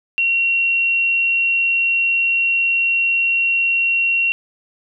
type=tone; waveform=sine; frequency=2739 Hz; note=F7; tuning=34 cents flat; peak=-14 dBFS; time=0.18-4.32 s; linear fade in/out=0 ms; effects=none